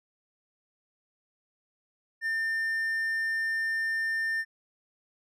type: tone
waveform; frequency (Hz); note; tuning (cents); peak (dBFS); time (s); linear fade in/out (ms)
triangle; 1800; A6; +39; -25; 2.21-4.45; 50
effects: none